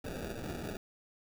white noise with sample-and-hold, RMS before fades -40 dBFS, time 0.04-0.77 s, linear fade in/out 5 ms, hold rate 1050 Hz, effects none

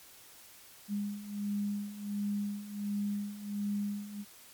sine beating tone pair, 203.3 / 204.7 Hz, G#3 / G#3, -37 / -25 cents, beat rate 1.4 Hz, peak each -38 / -34 dBFS, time 0.88-4.25 s, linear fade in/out 50 ms, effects white hiss -55 dBFS RMS until 4.53 s + MP3 96 kbps

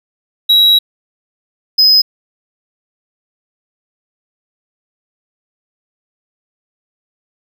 triangle tone pair in turn, 3870 / 5055 Hz, B7 / D#8, -36 / +27 cents, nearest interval perfect fourth, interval 463 cents, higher second, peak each -4 dBFS, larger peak neither, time 0.49-0.79 / 1.78-2.02 s, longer first, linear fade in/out 10 ms, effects none

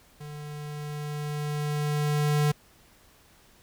square tone with level ramp, 148.4 Hz, D3, 18 cents sharp, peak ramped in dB -39 to -21 dBFS, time 0.2-2.52 s, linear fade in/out 10 ms, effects pink hiss -58 dBFS RMS until 3.62 s

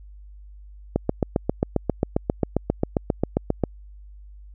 click train, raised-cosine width 2 ms, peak -6 dBFS, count 21, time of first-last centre 0.96-3.637 s, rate 7.47 Hz, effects added 50 Hz sine -41 dBFS peak until 4.54 s

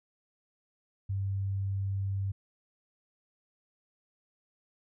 sine tone, 97.8 Hz, G2, 4 cents flat, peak -29 dBFS, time 1.09-2.32 s, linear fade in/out 10 ms, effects none

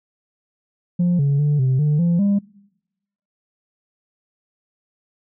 sine tone with pitch steps, 176.1 / 140.9 / 147 / 130.5 / 149.3 / 171.5 / 201.1 Hz, F3 / C#3 / D3 / C3 / D3 / F3 / G3, +15 / +29 / +2 / -4 / +29 / -31 / +44 cents, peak -12 dBFS, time 0.99-2.39 s, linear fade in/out 10 ms, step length 200 ms, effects noise-tail reverb RT60 0.9 s tail -25 dB re dry + tanh soft clip ceiling -13 dBFS

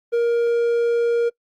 triangle tone, 470.2 Hz, A#4, 15 cents sharp, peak -14 dBFS, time 0.12-1.3 s, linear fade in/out 20 ms, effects noise-tail reverb RT60 0.1 s tail -25 dB re dry + Opus 32 kbps

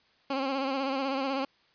15% pulse tone with vibrato, 270 Hz, C#4, 45 cents flat, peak -22 dBFS, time 0.3-1.45 s, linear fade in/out 5 ms, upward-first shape sine, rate 16 Hz, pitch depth 54 cents each way, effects white hiss -65 dBFS RMS until 1.74 s + resampled to 11025 Hz

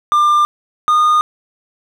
triangle tone pair in turn, 1195 / 1224.3 Hz, D6 / D#6, +30 / -28 cents, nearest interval unison, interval 42 cents, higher second, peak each -7 / -7 dBFS, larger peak neither, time 0.12-0.45 / 0.88-1.21 s, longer neither, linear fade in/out 0 ms, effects none

